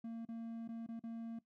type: tone with dropouts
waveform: triangle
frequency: 228.8 Hz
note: A#3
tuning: 32 cents flat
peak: -40 dBFS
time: 0.04-1.39 s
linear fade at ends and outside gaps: 5 ms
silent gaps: 0.252-0.287 / 0.678-0.688 / 0.865-0.887 / 0.995-1.037 s
effects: noise-tail reverb RT60 0.1 s tail -18 dB re dry